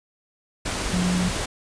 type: tone in noise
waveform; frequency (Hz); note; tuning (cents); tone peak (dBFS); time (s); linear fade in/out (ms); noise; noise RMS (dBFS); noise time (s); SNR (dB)
sine; 180; F#3; -47; -20; 0.93-1.29; 10; pink; -27; 0.65-1.46; +4
effects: resampled to 22050 Hz